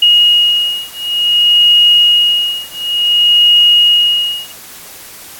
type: beating tone pair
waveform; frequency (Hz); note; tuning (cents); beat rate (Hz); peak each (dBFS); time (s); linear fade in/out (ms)
sine; 2877 / 2877.56; F#7 / F#7; -49 / -49; 0.56; -10; 0.02-4.52; 5
effects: white hiss -33 dBFS RMS until 5.39 s + AAC 64 kbps